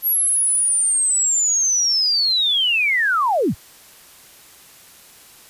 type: linear sweep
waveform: sine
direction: down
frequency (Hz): 11660 to 54.5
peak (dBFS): -15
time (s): 0.02-3.55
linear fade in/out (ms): 50
effects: white hiss -46 dBFS RMS until 5.49 s + resampled to 32000 Hz